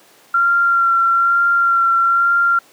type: tone with vibrato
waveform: sine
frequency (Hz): 1375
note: F6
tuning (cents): -27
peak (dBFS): -11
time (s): 0.34-2.59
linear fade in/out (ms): 5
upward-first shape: sine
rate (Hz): 1.1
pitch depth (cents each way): 17
effects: pink hiss -48 dBFS RMS until 2.72 s + high-pass 300 Hz 12 dB/octave